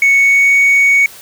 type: tone with pitch glide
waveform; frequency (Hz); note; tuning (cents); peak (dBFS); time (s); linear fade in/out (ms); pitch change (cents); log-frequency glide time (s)
sine; 2217 to 2232; C#7 to C#7; 0 to +11; -4; 0.02-1.06; 2; +11; 0.15-0.55
effects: tanh soft clip ceiling -5 dBFS + white hiss -36 dBFS RMS until 1.21 s